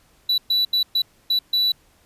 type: tone bursts at uneven times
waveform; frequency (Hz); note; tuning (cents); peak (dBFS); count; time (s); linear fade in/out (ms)
triangle; 3951; B7; 0; -15; 6; 0.29-0.38 / 0.5-0.65 / 0.73-0.83 / 0.95-1.02 / 1.3-1.39 / 1.53-1.72; 5
effects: pink hiss -58 dBFS RMS until 2.05 s + resampled to 32000 Hz